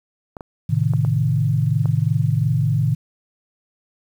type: clicks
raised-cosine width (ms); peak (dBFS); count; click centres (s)
1; -19; 5; 0.368 / 0.408 / 0.936 / 1.049 / 1.857
type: chord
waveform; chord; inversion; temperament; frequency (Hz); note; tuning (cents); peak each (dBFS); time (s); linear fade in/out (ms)
sine; A diminished; none; equal with one note detuned; 110 / 132.41 / 155.56; A2 / C3 / Eb3; 0 / +21 / 0; -20; 0.69-2.95; 10
effects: 8-bit